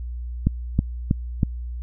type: click train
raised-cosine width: 5 ms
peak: -5 dBFS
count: 4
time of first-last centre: 0.47-1.432 s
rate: 3.12 Hz
effects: added 60 Hz sine -28 dBFS peak until 1.82 s